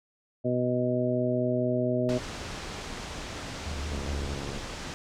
harmonic tone, 124.4 Hz, B2, 13 cents sharp, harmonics 1 / 2 / 3 / 4 / 5, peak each -31 / -29 / -31 / -35 / -29 dBFS, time 0.44-2.19 s, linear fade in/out 20 ms
pink low-pass noise, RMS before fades -38 dBFS, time 2.09-4.94 s, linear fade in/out 0 ms, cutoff 7200 Hz, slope 24 dB/octave
sine tone with vibrato, 74.1 Hz, D2, 16 cents sharp, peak -32 dBFS, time 3.66-4.35 s, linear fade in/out 5 ms, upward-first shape sine, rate 5.3 Hz, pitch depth 68 cents each way
click train, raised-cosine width 2 ms, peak -25 dBFS, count 47, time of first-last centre 3.92-4.576 s, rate 70.1 Hz
effects none

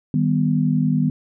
sine chord, Eb augmented, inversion none, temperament equal, 155.56 / 196 / 246.9 Hz, Eb3 / G3 / B3, 0 / 0 / 0 cents, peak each -19 / -22 / -20 dBFS, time 0.14-1.1 s, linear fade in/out 2 ms, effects none

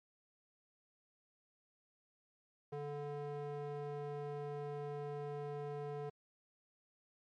square tone with band-pass filter, 145.4 Hz, D3, 17 cents flat, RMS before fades -43 dBFS, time 2.72-6.1 s, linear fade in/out 10 ms, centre 500 Hz, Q 1.4, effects MP3 48 kbps

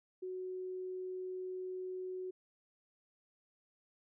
sine tone, 370 Hz, F#4, in tune, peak -39 dBFS, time 0.22-2.31 s, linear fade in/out 10 ms, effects none

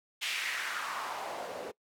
white noise with band-pass filter sweep, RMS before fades -37 dBFS, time 0.21-1.72 s, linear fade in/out 20 ms, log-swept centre 2800 to 430 Hz, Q 2.4, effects noise-tail reverb RT60 0.1 s tail -22 dB re dry

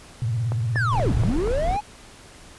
sine tone with vibrato, 115.1 Hz, A#2, 22 cents flat, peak -21 dBFS, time 0.22-1.29 s, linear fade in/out 0 ms, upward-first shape sine, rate 17 Hz, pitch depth 160 cents each way
click train, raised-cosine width 1 ms, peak -16 dBFS, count 5, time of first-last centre 0.52-1.475 s, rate 4.19 Hz
triangle linear two-way sweep, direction down then up, 1829 to 43.65 to 860 Hz, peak -20 dBFS, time 0.75-1.81 s, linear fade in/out 20 ms, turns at 1.15 s
brown noise, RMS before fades -26 dBFS, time 0.91-1.78 s, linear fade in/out 20 ms
effects pink hiss -46 dBFS RMS until 2.58 s + resampled to 24000 Hz

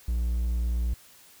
triangle tone, 59 Hz, A#1, 22 cents sharp, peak -22 dBFS, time 0.08-0.94 s, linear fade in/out 5 ms, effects white hiss -54 dBFS RMS until 1.4 s

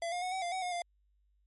square tone with pitch steps, 676 / 711 / 734 / 759 / 697 / 752 / 719 / 697 Hz, E5 / F5 / F#5 / F#5 / F5 / F#5 / F#5 / F5, +43 / +31 / -14 / +44 / -4 / +28 / -50 / -4 cents, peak -34 dBFS, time 0.02-0.82 s, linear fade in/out 2 ms, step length 100 ms, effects added 50 Hz sine -68 dBFS peak until 1.46 s + MP3 48 kbps

